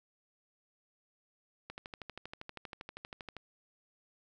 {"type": "click train", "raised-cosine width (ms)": 0.3, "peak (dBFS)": -27, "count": 22, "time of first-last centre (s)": [1.7, 3.367], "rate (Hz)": 12.6, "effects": []}